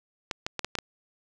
clicks, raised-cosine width 0.2 ms, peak -12 dBFS, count 6, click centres 0.312 / 0.465 / 0.593 / 0.646 / 0.753 / 0.787 s, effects none

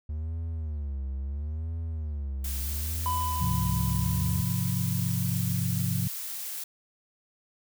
triangle tone with vibrato, 74.2 Hz, D2, 18 cents sharp, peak -28 dBFS, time 0.09-4.42 s, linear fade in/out 5 ms, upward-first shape sine, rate 0.74 Hz, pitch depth 180 cents each way
blue noise, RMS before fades -36 dBFS, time 2.44-6.64 s, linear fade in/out 5 ms
triangle tone with exponential decay, 1000 Hz, B5, 21 cents sharp, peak -24 dBFS, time 3.06-5.55 s, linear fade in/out 0 ms, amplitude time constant 540 ms
sine chord, F minor, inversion first, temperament equal, 103.83 / 130.81 / 174.61 Hz, Ab2 / C3 / F3, 0 / 0 / 0 cents, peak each -30 dBFS, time 3.4-6.08 s, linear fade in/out 10 ms
effects none

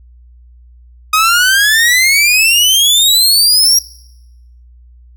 sawtooth exponential sweep, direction up, 1244.5 to 5700 Hz, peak -4 dBFS, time 1.13-3.79 s, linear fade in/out 5 ms, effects noise-tail reverb RT60 0.9 s tail -21 dB re dry + added 60 Hz sine -38 dBFS peak until 5.16 s

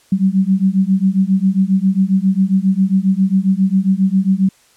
sine beating tone pair, 187.6 / 195 Hz, F#3 / G3, +24 / -9 cents, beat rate 7.4 Hz, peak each -14 dBFS, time 0.12-4.49 s, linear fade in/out 5 ms, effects white hiss -52 dBFS RMS until 4.76 s + low-pass 10000 Hz 12 dB/octave

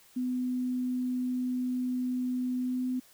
sine tone with pitch glide, 251.4 to 253.7 Hz, B3 to B3, +31 to +47 cents, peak -28 dBFS, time 0.16-3 s, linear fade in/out 10 ms, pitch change +16 cents, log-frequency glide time 2.58-2.89 s, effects white hiss -59 dBFS RMS until 3.13 s

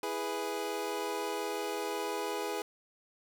25% pulse chord, E major, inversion none, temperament equal, 329.6 / 415.3 / 493.9 Hz, E4 / G#4 / B4, 0 / 0 / 0 cents, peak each -37 / -32 / -35 dBFS, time 0.03-2.62 s, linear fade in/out 2 ms, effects none

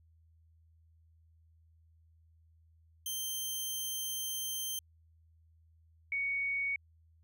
10% pulse / sine tone pair in turn, 3136 / 2232 Hz, G7 / C#7, 0 / +11 cents, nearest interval tritone, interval 589 cents, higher first, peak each -27 / -31 dBFS, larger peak first, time 3.06-4.79 / 6.12-6.76 s, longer first, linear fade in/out 2 ms, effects added 81 Hz sine -62 dBFS peak until 7.23 s

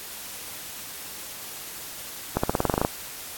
accelerating click train, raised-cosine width 1 ms, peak -7 dBFS, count 11, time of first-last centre 2.37-2.849 s, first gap 65 ms, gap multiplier 0.93, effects white hiss -38 dBFS RMS until 3.37 s + AAC 64 kbps

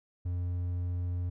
triangle tone, 88.6 Hz, F2, 25 cents sharp, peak -28 dBFS, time 0.25-1.3 s, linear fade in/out 10 ms, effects none

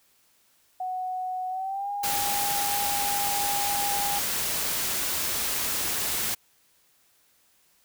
sine tone with pitch glide, 740 to 811.7 Hz, F#5 to G#5, 0 to -40 cents, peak -28 dBFS, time 0.8-4.19 s, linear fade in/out 5 ms, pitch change +160 cents, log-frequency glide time 1.49-1.91 s
white noise, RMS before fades -28 dBFS, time 2.03-6.35 s, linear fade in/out 10 ms
effects white hiss -64 dBFS RMS until 7.84 s

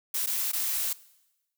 blue noise with dropouts, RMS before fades -29 dBFS, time 0.14-0.93 s, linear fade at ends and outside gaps 5 ms, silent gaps 0.262-0.27 / 0.518-0.531 s, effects noise-tail reverb RT60 1.0 s tail -20 dB re dry

